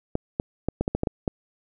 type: clicks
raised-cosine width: 2 ms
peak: -10 dBFS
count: 9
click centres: 0.154 / 0.399 / 0.686 / 0.81 / 0.879 / 0.95 / 1.034 / 1.072 / 1.278 s
effects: none